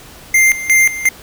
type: tone with tremolo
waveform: square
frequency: 2098 Hz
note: C7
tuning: 4 cents sharp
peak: -8 dBFS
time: 0.34-1.09 s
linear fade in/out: 5 ms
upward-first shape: square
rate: 2.8 Hz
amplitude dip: 80%
effects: pink hiss -38 dBFS RMS until 1.22 s